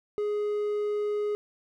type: tone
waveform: triangle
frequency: 416.8 Hz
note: G#4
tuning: 6 cents sharp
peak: -24 dBFS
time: 0.18-1.35 s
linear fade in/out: 0 ms
effects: none